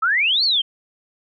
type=exponential two-way sweep; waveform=sine; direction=up then down; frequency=1260 to 4587 to 3059 Hz; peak=-15 dBFS; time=0.02-0.62 s; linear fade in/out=10 ms; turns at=0.44 s; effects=none